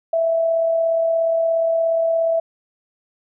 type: tone with amplitude modulation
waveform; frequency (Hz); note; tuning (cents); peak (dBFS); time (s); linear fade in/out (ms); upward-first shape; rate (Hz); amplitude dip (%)
sine; 659.3; E5; 0; -14; 0.13-2.4; 5; sine; 37; 30
effects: none